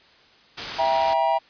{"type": "noise", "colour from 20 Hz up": "white", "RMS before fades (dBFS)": -29, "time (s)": [0.57, 1.14], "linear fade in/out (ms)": 10}
{"type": "chord", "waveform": "triangle", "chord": "E diminished", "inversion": "none", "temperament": "just", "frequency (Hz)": [659.3, 791.1, 949.3], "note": ["E5", "G5", "Bb5"], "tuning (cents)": [0, 16, 31], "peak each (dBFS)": -21, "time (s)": [0.78, 1.39], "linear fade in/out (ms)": 20}
{"effects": ["white hiss -54 dBFS RMS until 1.49 s", "resampled to 11025 Hz"]}